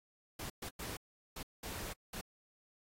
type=noise bursts at uneven times; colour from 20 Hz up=pink; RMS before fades=-44 dBFS; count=6; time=0.39-0.5 / 0.62-0.69 / 0.79-0.97 / 1.36-1.43 / 1.63-1.93 / 2.13-2.21 s; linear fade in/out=5 ms; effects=AAC 48 kbps